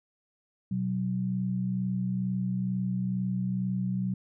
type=tone pair together; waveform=sine; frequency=124.8 / 186.99 Hz; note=B2 / F#3; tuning=+19 / +19 cents; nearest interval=perfect fifth; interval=700 cents; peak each=-32 / -28 dBFS; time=0.71-4.14 s; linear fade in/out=5 ms; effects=none